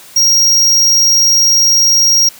square tone, 5620 Hz, F8, 10 cents sharp, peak -7 dBFS, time 0.16-2.29 s, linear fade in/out 5 ms, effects white hiss -37 dBFS RMS until 2.39 s + high-pass 100 Hz 12 dB/octave

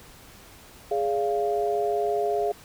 sine tone cluster, 415.1 / 578 / 693 Hz, G#4 / D5 / F5, -1 / -28 / -14 cents, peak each -25 / -32 / -26 dBFS, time 0.91-2.52 s, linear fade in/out 5 ms, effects pink hiss -49 dBFS RMS until 2.64 s

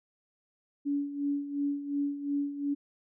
sine tone with tremolo, 284.9 Hz, C#4, 48 cents sharp, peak -26 dBFS, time 0.85-2.75 s, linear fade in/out 20 ms, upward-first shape sine, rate 2.8 Hz, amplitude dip 70%, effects none

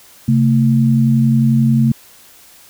sine tone pair together, 133.79 / 225 Hz, C3 / A3, +39 / +39 cents, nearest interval major sixth, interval 900 cents, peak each -12 dBFS, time 0.28-1.92 s, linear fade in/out 5 ms, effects white hiss -44 dBFS RMS until 2.69 s

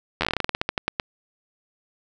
slowing click train, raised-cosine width 0.3 ms, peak -6 dBFS, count 18, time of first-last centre 0.21-0.998 s, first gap 11 ms, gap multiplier 1.16, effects none

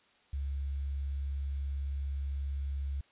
sine tone with quantisation, 69.3 Hz, C#2, in tune, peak -32 dBFS, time 0.33-3.01 s, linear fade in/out 5 ms, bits 10, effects white hiss -66 dBFS RMS until 3.11 s + resampled to 8000 Hz

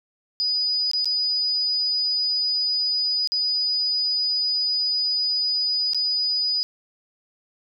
sine tone with dropouts, 4954 Hz, D#8, 8 cents flat, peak -20 dBFS, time 0.4-6.63 s, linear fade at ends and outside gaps 0 ms, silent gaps 0.914-0.934 / 1.045-1.056 / 3.274-3.32 / 5.934-5.946 s, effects none

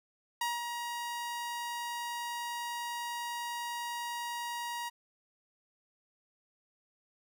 sawtooth tone with ADSR envelope, 950 Hz, A#5, 33 cents sharp, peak -26 dBFS, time 0.41-4.9 s, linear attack 4 ms, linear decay 190 ms, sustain -6 dB, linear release 22 ms, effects none

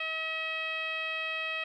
10% pulse tone with low-pass filter, 640 Hz, D#5, 49 cents sharp, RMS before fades -34 dBFS, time 0-1.64 s, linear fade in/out 5 ms, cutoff 2700 Hz, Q 3.6, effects none

